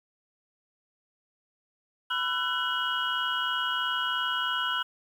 sine tone cluster, 997 / 1350 / 1493 / 2911 / 3225 Hz, B5 / E6 / F#6 / F#7 / G7, +16 / +41 / +15 / -29 / +48 cents, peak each -34 / -32 / -31 / -31 / -36 dBFS, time 2.1-4.83 s, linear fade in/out 10 ms, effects tanh soft clip ceiling -15 dBFS + 9-bit

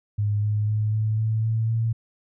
sine tone with pitch steps, 103.83 / 105.4 / 107 / 108.61 / 110.26 / 111.93 / 113.62 Hz, G#2 / G#2 / A2 / A2 / A2 / A2 / A#2, 0 / +26 / -48 / -22 / +4 / +30 / -44 cents, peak -20 dBFS, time 0.18-1.93 s, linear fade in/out 10 ms, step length 250 ms, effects none

